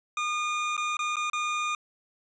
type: tone with dropouts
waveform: 25% pulse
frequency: 1218 Hz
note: D#6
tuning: 37 cents flat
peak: -23 dBFS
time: 0.17-1.75 s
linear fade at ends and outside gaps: 2 ms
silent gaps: 0.767-0.777 / 0.969-0.991 / 1.158-1.167 / 1.299-1.332 s
effects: resampled to 16000 Hz + 10-bit